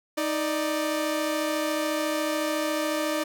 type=tone pair together; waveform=sawtooth; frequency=312.5 / 591 Hz; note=D#4 / D5; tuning=+8 / +11 cents; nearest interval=major seventh; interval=1103 cents; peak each=-24 dBFS; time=0.17-3.24 s; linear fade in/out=10 ms; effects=none